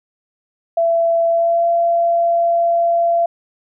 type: tone with pitch glide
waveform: sine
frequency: 670 to 681.3 Hz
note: E5 to F5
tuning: +28 to -43 cents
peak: -12 dBFS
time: 0.77-3.26 s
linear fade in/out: 5 ms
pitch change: +29 cents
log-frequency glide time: 1.28-1.67 s
effects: none